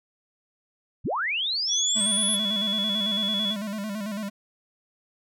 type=linear sweep; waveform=sine; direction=up; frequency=32.7 to 11175 Hz; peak=-24 dBFS; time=1.04-2.37 s; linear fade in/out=20 ms
type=tone; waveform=sine; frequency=3393 Hz; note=G#7; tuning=36 cents sharp; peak=-24 dBFS; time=1.67-3.56 s; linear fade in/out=50 ms
type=tone with vibrato; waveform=square; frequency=207.7 Hz; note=G#3; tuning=in tune; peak=-30 dBFS; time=1.95-4.3 s; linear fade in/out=20 ms; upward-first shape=square; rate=9 Hz; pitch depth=76 cents each way
effects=none